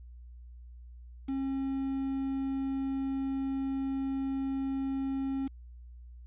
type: tone with quantisation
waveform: triangle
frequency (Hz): 270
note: C#4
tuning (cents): -45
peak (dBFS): -28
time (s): 1.28-5.48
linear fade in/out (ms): 10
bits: 8
effects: added 60 Hz sine -46 dBFS peak until 6.26 s + resampled to 8000 Hz